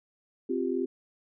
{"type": "chord", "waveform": "sine", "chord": "C suspended fourth", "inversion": "none", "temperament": "equal", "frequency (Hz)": [261.6, 349.2, 392], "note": ["C4", "F4", "G4"], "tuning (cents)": [0, 0, 0], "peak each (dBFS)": -31, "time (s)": [0.49, 0.86], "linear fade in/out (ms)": 10, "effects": []}